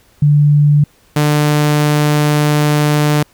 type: tone pair in turn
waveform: sine / sawtooth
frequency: 146.83 / 148.97 Hz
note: D3 / D3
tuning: 0 / +25 cents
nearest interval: unison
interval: 25 cents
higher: second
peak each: -6 dBFS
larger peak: neither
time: 0.22-0.84 / 1.16-3.23 s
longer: second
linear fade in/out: 5 ms
effects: pink hiss -51 dBFS RMS until 3.33 s